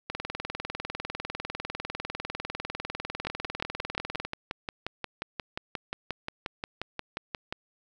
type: two click trains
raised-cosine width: 0.3 ms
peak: -16 / -17 dBFS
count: 25 / 84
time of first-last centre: 3.27-7.525 / 0.1-4.25 s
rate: 5.64 / 20 Hz
effects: none